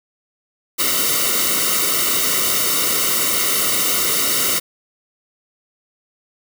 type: noise with comb filter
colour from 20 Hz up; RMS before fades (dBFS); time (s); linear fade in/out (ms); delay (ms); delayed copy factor
white; -18; 0.78-4.6; 20; 1.2; -0.95
effects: none